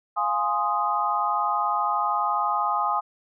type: chord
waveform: sine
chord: F minor seventh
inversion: none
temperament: equal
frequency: 698.5 / 830.6 / 1046.5 / 1244.5 Hz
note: F5 / Ab5 / C6 / Eb6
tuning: 0 / 0 / 0 / 0 cents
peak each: -31 / -26 / -28 / -25 dBFS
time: 0.16-3.01 s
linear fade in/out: 20 ms
effects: none